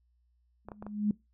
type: tone with exponential growth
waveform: sine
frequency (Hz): 208.6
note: G#3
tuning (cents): +8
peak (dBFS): -22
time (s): 0.65-1.11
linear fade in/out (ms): 2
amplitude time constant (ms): 100
type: clicks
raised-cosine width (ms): 1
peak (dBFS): -28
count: 4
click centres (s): 0.686 / 0.718 / 0.825 / 0.866
effects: noise-tail reverb RT60 0.2 s tail -21 dB re dry + added 60 Hz sine -67 dBFS peak until 1.33 s